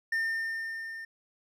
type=tone with level ramp; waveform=triangle; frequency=1810 Hz; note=A6; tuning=48 cents sharp; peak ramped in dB=-24 to -37 dBFS; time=0.12-1.05 s; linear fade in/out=5 ms; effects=none